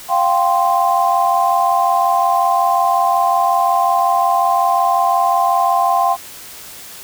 sine chord, F suspended second, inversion none, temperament equal, 698.5 / 784 / 1046.5 Hz, F5 / G5 / C6, 0 / 0 / 0 cents, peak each -16 dBFS, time 0.08-6.17 s, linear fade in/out 50 ms, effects white hiss -35 dBFS RMS until 7.03 s

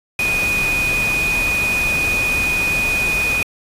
sine tone in noise, 2478 Hz, D#7, 8 cents flat, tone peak -16 dBFS, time 0.19-3.43 s, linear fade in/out 2 ms, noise pink, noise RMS -25 dBFS, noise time 0.19-3.43 s, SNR +6 dB, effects resampled to 32000 Hz

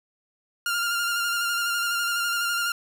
sawtooth tone with vibrato, 1400 Hz, F6, 4 cents sharp, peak -20 dBFS, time 0.66-2.72 s, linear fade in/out 2 ms, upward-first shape square, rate 12 Hz, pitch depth 20 cents each way, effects none

